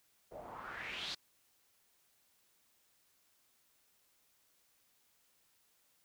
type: noise with low-pass filter sweep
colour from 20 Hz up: white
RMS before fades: -45 dBFS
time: 0.31-1.15 s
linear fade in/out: 10 ms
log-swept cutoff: 540 to 4500 Hz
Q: 4
effects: white hiss -73 dBFS RMS until 6.04 s